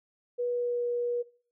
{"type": "tone with pitch glide", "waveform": "sine", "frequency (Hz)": [486.5, 481.7], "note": ["B4", "B4"], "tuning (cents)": [-26, -43], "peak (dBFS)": -27, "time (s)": [0.38, 1.23], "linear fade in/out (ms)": 20, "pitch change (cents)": -17, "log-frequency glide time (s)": [0.49, 0.85], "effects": ["noise-tail reverb RT60 0.4 s tail -19 dB re dry"]}